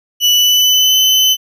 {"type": "tone with pitch glide", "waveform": "35% pulse", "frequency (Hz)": [2960, 3033], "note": ["F#7", "F#7"], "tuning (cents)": [0, 42], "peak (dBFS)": -6, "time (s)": [0.2, 1.37], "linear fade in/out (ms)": 50, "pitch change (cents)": 42, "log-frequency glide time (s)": [0.32, 0.96], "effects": []}